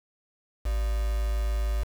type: tone with quantisation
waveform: sine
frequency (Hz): 53.6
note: A1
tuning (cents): -45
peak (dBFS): -24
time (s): 0.65-1.84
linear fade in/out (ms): 10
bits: 6
effects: none

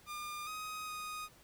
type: tone with pitch steps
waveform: sawtooth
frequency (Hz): 1204 / 1255 / 1243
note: D6 / D#6 / D#6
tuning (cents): +43 / +15 / -2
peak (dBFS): -37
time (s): 0.06-1.29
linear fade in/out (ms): 50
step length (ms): 410
effects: pink hiss -62 dBFS RMS until 1.43 s

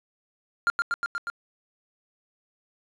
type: tone with echo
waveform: triangle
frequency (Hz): 1396.9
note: F6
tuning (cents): 0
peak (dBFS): -17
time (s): 0.67-0.7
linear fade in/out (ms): 0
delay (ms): 120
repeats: 5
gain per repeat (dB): -2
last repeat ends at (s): 1.3
effects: resampled to 22050 Hz + 9-bit

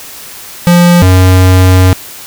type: tone pair in turn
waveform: square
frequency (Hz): 174.61 / 92.5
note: F3 / F#2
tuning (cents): 0 / 0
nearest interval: major seventh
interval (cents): 1100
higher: first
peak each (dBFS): -3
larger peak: neither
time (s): 0.67-1.02 / 1.02-1.93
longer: second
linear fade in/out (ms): 0
effects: white hiss -28 dBFS RMS until 2.26 s

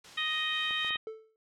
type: noise with tremolo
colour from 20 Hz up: white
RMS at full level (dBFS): -48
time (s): 0.04-0.9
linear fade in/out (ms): 5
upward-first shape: sine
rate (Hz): 3.9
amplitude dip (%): 35
type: harmonic tone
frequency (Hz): 623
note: D#5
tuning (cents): +2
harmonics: 2 / 3 / 4 / 5 / 6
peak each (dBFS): -39 / -34 / -37 / -34 / -35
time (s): 0.17-0.97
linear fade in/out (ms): 10
type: clicks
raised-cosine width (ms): 1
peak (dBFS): -33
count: 4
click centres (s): 0.709 / 0.847 / 0.907 / 0.958
type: tone with exponential decay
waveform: triangle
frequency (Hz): 440.4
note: A4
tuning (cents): +2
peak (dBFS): -32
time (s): 1.07-1.36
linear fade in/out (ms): 1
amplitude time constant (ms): 62
effects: low-pass 6000 Hz 12 dB/octave

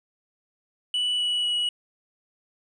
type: tone with pitch steps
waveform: triangle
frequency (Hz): 2960 / 2941 / 2923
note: F#7 / F#7 / F#7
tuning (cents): 0 / -11 / -22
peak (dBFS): -21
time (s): 0.94-1.69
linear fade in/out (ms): 2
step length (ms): 250
effects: resampled to 22050 Hz

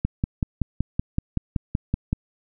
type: click train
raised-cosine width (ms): 5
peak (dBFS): -9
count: 12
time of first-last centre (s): 0.05-2.129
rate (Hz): 5.29
effects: none

